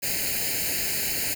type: noise with comb filter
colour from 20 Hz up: white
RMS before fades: -27 dBFS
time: 0.02-1.35 s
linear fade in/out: 20 ms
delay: 0.43 ms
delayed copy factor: +1
effects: none